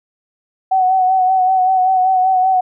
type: tone with vibrato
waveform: sine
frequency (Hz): 749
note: F#5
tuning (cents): +21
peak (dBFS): -10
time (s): 0.71-2.61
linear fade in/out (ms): 10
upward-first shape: sine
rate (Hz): 5.2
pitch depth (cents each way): 33
effects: none